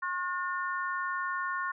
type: harmonic tone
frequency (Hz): 360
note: F#4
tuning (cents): -47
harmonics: 3 / 4 / 5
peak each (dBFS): -33 / -35 / -37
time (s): 0.02-1.72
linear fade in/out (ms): 10
effects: none